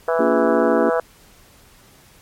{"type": "harmonic tone", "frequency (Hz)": 164.81, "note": "E3", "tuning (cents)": 0, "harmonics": [3, 4, 5, 6, 7, 8, 9, 10], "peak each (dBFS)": [-19, -21, -29, -28, -30, -28, -30, -35], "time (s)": [0.08, 1], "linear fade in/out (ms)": 2}
{"type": "chord", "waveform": "sine", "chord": "Bb dominant seventh", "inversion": "none", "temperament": "equal with one note detuned", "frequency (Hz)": [233.1, 286.3, 349.2, 415.3], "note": ["Bb3", "D4", "F4", "Ab4"], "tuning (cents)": [0, -44, 0, 0], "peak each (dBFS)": -22, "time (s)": [0.19, 0.9], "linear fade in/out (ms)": 5}
{"effects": ["pink hiss -50 dBFS RMS until 2.21 s", "MP3 64 kbps"]}